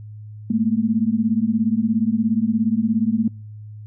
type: beating tone pair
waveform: sine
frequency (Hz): 214.1 / 231.1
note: A3 / A#3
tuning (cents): -47 / -15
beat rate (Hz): 17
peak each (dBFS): -19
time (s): 0.5-3.28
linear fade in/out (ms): 5
effects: noise-tail reverb RT60 0.5 s tail -26 dB re dry + added 106 Hz sine -34 dBFS peak until 3.86 s